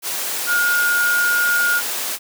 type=tone in noise; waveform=sine; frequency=1429 Hz; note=F6; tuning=39 cents sharp; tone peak=-15 dBFS; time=0.46-1.82 s; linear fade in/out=50 ms; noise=white; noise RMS=-24 dBFS; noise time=0.02-2.19 s; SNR=+6 dB; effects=high-pass 300 Hz 12 dB/octave